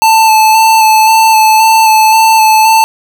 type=tone with vibrato; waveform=square; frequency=880 Hz; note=A5; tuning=in tune; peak=-4 dBFS; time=0.02-2.84 s; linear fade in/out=0 ms; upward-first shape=square; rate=1.9 Hz; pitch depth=15 cents each way; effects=none